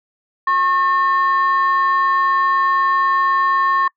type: tone pair together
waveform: sine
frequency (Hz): 1087.4 / 1802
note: C#6 / A6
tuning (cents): -34 / +41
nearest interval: major sixth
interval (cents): 875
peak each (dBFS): -13 / -20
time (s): 0.47-3.88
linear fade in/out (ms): 5
effects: noise-tail reverb RT60 0.1 s tail -26 dB re dry + tanh soft clip ceiling -8 dBFS